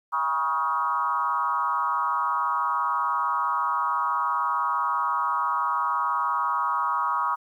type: tone with frequency modulation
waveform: sine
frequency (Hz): 1108.7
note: C#6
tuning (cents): 0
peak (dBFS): -22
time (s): 0.12-7.36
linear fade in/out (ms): 20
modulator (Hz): 146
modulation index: 1.4
effects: 10-bit